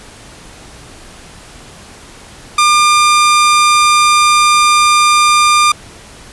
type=tone; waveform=sawtooth; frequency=1200 Hz; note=D6; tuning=37 cents sharp; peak=-3 dBFS; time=2.58-5.72 s; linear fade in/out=5 ms; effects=pink hiss -36 dBFS RMS until 6.32 s + resampled to 24000 Hz